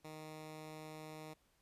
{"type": "tone", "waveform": "10% pulse", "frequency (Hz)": 155.56, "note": "D#3", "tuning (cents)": 0, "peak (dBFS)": -40, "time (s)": [0.04, 1.34], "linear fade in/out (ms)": 10, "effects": ["pink hiss -75 dBFS RMS until 1.61 s", "resampled to 32000 Hz"]}